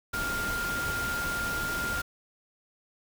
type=tone in noise; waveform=sine; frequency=1402 Hz; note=F6; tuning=6 cents sharp; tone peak=-30 dBFS; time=0.13-2.02 s; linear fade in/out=10 ms; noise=pink; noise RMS=-35 dBFS; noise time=0.13-2.02 s; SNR=+2 dB; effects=none